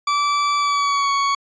40% pulse tone with pitch glide, 1158 to 1116.6 Hz, D6 to C#6, -25 to +12 cents, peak -16 dBFS, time 0.07-1.35 s, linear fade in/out 5 ms, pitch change -63 cents, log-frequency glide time 0.58-1.11 s, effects resampled to 16000 Hz

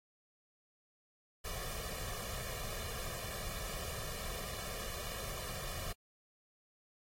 pink noise with comb filter, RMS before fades -42 dBFS, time 1.44-5.93 s, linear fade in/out 10 ms, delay 1.7 ms, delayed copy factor +0.8, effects AAC 48 kbps

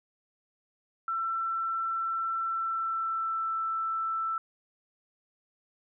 sine tone with pitch glide, 1341 to 1327.1 Hz, E6 to E6, +29 to +11 cents, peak -28 dBFS, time 1.08-4.38 s, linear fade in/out 2 ms, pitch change -18 cents, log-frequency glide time 2.49-3.58 s, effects none

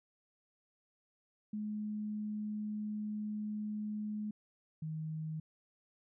sine tone pair in turn, 211.4 / 157.08 Hz, G#3 / D#3, +31 / +17 cents, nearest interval perfect fourth, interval 514 cents, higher first, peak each -36 / -37 dBFS, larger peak first, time 1.53-4.31 / 4.82-5.4 s, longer first, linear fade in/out 5 ms, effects none

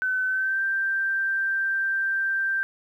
sine tone with pitch glide, 1517 to 1572.3 Hz, F#6 to G6, +43 to +5 cents, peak -22 dBFS, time 0.02-2.63 s, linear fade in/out 0 ms, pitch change +62 cents, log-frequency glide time 0.26-0.62 s, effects 10-bit

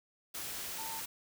sine tone in noise, 898 Hz, A5, 35 cents sharp, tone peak -43 dBFS, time 0.78-1 s, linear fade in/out 10 ms, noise white, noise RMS -41 dBFS, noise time 0.34-1.06 s, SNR -5 dB, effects none

